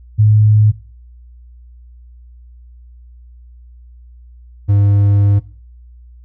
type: tone pair in turn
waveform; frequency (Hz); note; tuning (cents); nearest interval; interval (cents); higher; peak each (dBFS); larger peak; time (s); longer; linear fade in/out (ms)
sine / triangle; 106.7 / 101.06; G#2 / G#2; +47 / -47; minor second; 94; first; -6; neither; 0.18-0.72 / 4.68-5.4; second; 20
effects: noise-tail reverb RT60 0.4 s tail -21 dB re dry + added 60 Hz sine -37 dBFS peak until 6.24 s